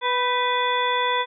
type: harmonic tone with a mistuned harmonic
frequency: 493.9 Hz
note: B4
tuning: in tune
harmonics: 1 / 2 / 3 / 4 / 5 / 7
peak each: -27 / -22 / -32 / -28 / -34 / -28 dBFS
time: 0.01-1.26 s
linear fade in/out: 50 ms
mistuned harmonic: 3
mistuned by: +56 cents
effects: none